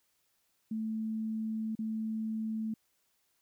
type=tone with dropouts; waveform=sine; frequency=220 Hz; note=A3; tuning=in tune; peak=-32 dBFS; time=0.71-2.74 s; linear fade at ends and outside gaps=5 ms; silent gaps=1.753-1.789 s; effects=white hiss -75 dBFS RMS until 3.41 s